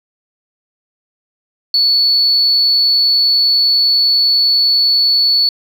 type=tone; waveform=sine; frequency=4435 Hz; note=C#8; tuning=in tune; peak=-8 dBFS; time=1.74-5.49 s; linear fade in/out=2 ms; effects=tanh soft clip ceiling -4 dBFS